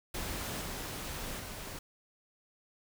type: noise with level steps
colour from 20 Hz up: pink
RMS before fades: -38 / -40 / -43 dBFS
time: 0.14-1.79 s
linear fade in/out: 5 ms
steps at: 0.61 / 1.39 s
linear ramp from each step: 10 ms
effects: none